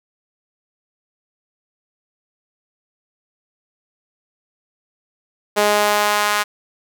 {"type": "tone with high-pass filter sweep", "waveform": "sawtooth", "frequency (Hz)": 207.8, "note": "G#3", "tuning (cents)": 1, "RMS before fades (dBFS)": -17, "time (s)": [5.56, 6.44], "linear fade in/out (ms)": 20, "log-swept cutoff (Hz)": [520, 1200], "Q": 1.4, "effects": []}